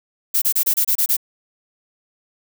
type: noise bursts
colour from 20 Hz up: violet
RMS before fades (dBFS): -17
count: 8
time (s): 0.34-1.168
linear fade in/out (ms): 10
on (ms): 79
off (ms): 28
effects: none